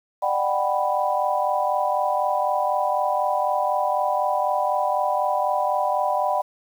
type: chord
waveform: sine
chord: G major seventh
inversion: second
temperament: equal with one note detuned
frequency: 597.9 / 740 / 784 / 987.8 Hz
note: D5 / F#5 / G5 / B5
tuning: +31 / 0 / 0 / 0 cents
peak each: -25 dBFS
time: 0.22-6.42 s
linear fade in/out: 10 ms
effects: 8-bit